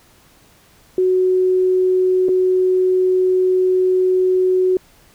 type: tone with dropouts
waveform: sine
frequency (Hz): 370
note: F#4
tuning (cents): 0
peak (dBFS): -12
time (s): 0.98-4.77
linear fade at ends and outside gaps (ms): 2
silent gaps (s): 2.285-2.29
effects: pink hiss -51 dBFS RMS until 5.14 s